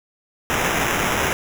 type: noise with sample-and-hold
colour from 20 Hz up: white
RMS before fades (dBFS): -21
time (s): 0.5-1.33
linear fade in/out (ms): 0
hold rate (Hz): 4410
effects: none